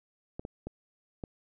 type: clicks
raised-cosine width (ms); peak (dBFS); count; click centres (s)
2; -24; 4; 0.395 / 0.451 / 0.67 / 1.238
effects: none